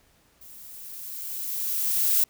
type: noise with level ramp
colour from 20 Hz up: violet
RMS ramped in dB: -47 to -20 dBFS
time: 0.41-2.24 s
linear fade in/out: 5 ms
effects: pink hiss -62 dBFS RMS until 2.29 s

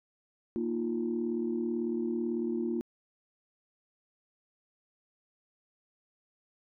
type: chord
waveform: sine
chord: Bb suspended fourth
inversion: none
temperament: equal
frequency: 233.1 / 311.1 / 349.2 Hz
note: Bb3 / Eb4 / F4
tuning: 0 / 0 / 0 cents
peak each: -32 / -37 / -32 dBFS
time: 0.56-2.81 s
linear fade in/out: 0 ms
effects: tanh soft clip ceiling -21 dBFS

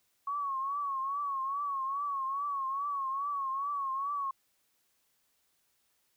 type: tone with vibrato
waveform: sine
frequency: 1108.7 Hz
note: C#6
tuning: in tune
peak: -31 dBFS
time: 0.27-4.31 s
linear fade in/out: 5 ms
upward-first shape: triangle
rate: 2.4 Hz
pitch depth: 93 cents each way
effects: white hiss -74 dBFS RMS until 6.16 s

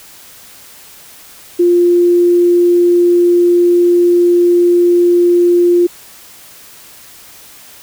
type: tone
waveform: sine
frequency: 349.9 Hz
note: F4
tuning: 3 cents sharp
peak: -6 dBFS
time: 1.59-5.87 s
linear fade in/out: 10 ms
effects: white hiss -38 dBFS RMS until 7.82 s

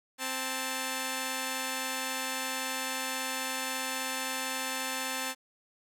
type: tone pair together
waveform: 5% pulse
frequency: 261.6 / 879.9 Hz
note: C4 / A5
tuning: 0 / 0 cents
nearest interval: octave + major sixth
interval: 2100 cents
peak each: -23 dBFS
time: 0.18-5.35 s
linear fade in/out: 50 ms
effects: none

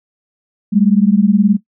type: beating tone pair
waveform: sine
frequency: 196 / 215 Hz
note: G3 / A3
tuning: 0 / -40 cents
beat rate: 19 Hz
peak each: -11 dBFS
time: 0.72-1.57 s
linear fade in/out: 20 ms
effects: noise-tail reverb RT60 0.1 s tail -17 dB re dry

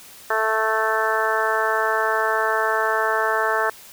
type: harmonic tone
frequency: 220 Hz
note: A3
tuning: in tune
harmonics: 2 / 3 / 4 / 5 / 6 / 7 / 8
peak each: -26 / -26 / -26 / -26 / -26 / -26 / -26 dBFS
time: 0.3-3.7 s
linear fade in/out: 5 ms
effects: white hiss -44 dBFS RMS until 3.92 s

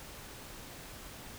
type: silence
effects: pink hiss -48 dBFS RMS until 1.38 s

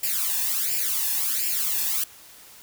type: noise with flanger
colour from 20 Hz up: blue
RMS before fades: -25 dBFS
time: 0.03-2.04 s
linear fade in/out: 5 ms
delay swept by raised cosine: 0.4 to 1.16 ms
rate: 1.4 Hz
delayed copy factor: +0.85
effects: white hiss -48 dBFS RMS until 2.62 s

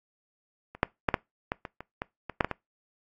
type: clicks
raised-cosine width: 0.5 ms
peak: -27 / -6 / -7 / -7 / -13 / -21 / -24 / -16 / -19 / -6 / -11 / -15 dBFS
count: 12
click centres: 0.75 / 0.831 / 1.088 / 1.142 / 1.519 / 1.652 / 1.806 / 2.019 / 2.297 / 2.408 / 2.446 / 2.513 s
effects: noise-tail reverb RT60 0.2 s tail -23 dB re dry + AAC 48 kbps

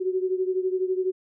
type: beating tone pair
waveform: sine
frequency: 370 / 382 Hz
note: F#4 / G4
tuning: 0 / -45 cents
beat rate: 12 Hz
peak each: -24 / -28 dBFS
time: 0-1.12 s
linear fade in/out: 20 ms
effects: none

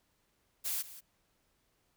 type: noise with echo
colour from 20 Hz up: blue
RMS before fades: -35 dBFS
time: 0.64-0.83 s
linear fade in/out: 20 ms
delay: 180 ms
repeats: 1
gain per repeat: -15 dB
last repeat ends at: 1.01 s
effects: pink hiss -75 dBFS RMS until 1.96 s

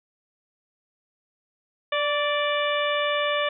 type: harmonic tone with a mistuned harmonic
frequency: 587.3 Hz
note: D5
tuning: in tune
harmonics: 1 / 2 / 3 / 4 / 5 / 6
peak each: -25 / -28 / -30 / -31 / -32 / -33 dBFS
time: 1.92-3.49 s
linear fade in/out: 5 ms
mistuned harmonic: 2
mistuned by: -25 cents
effects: none

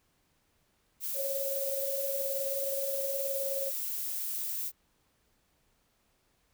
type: noise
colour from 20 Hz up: violet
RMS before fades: -35 dBFS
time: 1-4.72 s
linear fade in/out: 50 ms
type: tone with tremolo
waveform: sine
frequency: 549 Hz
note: C#5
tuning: 17 cents flat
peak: -31 dBFS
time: 1.14-3.72 s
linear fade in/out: 50 ms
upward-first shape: sine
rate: 19 Hz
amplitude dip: 45%
effects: pink hiss -72 dBFS RMS until 6.53 s

